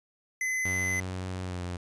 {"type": "tone", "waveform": "square", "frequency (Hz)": 2034, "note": "C7", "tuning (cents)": -50, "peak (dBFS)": -28, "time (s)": [0.41, 1], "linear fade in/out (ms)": 2}
{"type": "tone with pitch glide", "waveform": "sawtooth", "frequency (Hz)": [92.5, 88.99], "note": ["F#2", "F2"], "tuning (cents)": [0, 33], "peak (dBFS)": -29, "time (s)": [0.65, 1.77], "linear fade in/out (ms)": 5, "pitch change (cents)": -67, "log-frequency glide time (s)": [1.42, 1.59]}
{"effects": ["resampled to 22050 Hz"]}